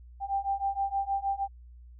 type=beating tone pair; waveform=sine; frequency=786 / 792.4 Hz; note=G5 / G5; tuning=+4 / +18 cents; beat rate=6.4 Hz; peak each=-31 / -30 dBFS; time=0.2-1.48 s; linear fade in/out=50 ms; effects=added 60 Hz sine -47 dBFS peak until 1.99 s